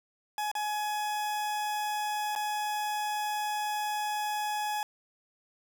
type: tone with dropouts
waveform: 40% pulse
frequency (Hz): 842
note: G#5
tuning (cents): +24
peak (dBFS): -29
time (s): 0.38-4.83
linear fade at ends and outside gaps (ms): 1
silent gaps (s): 0.515-0.552 / 2.352-2.36
effects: none